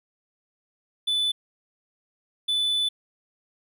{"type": "tone bursts at uneven times", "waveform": "triangle", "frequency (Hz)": 3491, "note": "A7", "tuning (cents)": -14, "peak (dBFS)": -20, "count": 2, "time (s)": [[1.07, 1.32], [2.48, 2.89]], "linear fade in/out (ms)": 10, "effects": []}